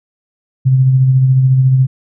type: tone with tremolo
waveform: sine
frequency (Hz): 131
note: C3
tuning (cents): +2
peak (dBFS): -5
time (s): 0.65-1.87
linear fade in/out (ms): 20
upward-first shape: sine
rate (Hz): 14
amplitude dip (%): 35
effects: none